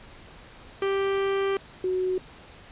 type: tone pair in turn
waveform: 45% pulse / sine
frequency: 392 / 370 Hz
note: G4 / F#4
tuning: 0 / 0 cents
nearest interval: minor second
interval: 100 cents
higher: first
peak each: -23 dBFS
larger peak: neither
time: 0.82-1.57 / 1.84-2.18 s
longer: first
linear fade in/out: 2 ms
effects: pink hiss -48 dBFS RMS until 2.71 s + resampled to 8000 Hz